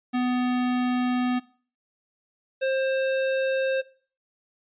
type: tone pair in turn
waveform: square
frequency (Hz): 249.1 / 530.4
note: B3 / C5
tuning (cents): +15 / +23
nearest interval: octave + minor second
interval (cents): 1308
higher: second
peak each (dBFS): -23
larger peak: neither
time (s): 0.13-1.4 / 2.61-3.82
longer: first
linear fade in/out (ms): 20
effects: noise-tail reverb RT60 0.4 s tail -19 dB re dry + resampled to 8000 Hz